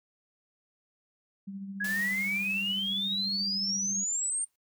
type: tone with tremolo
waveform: sine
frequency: 196 Hz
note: G3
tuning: in tune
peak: -35 dBFS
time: 1.47-4.04 s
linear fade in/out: 10 ms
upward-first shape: sine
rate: 14 Hz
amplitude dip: 45%
type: exponential sweep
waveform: sine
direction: up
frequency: 1639 to 8870 Hz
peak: -28 dBFS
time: 1.8-4.45 s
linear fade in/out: 10 ms
type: noise with exponential decay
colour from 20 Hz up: white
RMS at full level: -40 dBFS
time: 1.84-4.56 s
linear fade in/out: 5 ms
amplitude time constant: 590 ms
effects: noise-tail reverb RT60 0.1 s tail -19 dB re dry